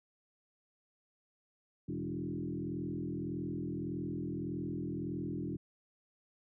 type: tone with frequency modulation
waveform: sine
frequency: 236.3 Hz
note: A#3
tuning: 24 cents sharp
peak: -35 dBFS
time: 1.88-5.57 s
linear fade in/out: 10 ms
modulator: 41.7 Hz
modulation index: 2.8
effects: none